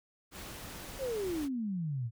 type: noise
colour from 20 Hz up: pink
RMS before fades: -45 dBFS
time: 0.31-1.49 s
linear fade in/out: 50 ms
type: exponential sweep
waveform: sine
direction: down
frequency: 565 to 109.4 Hz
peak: -32 dBFS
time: 0.98-2.11 s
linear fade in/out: 50 ms
effects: none